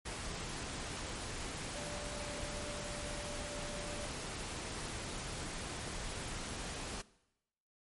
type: tone in noise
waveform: sine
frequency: 587.3 Hz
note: D5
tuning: in tune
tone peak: -46 dBFS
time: 1.75-4.07 s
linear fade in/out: 10 ms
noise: pink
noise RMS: -42 dBFS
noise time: 0.05-7.02 s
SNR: -7 dB
effects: noise-tail reverb RT60 0.9 s tail -20 dB re dry + MP3 48 kbps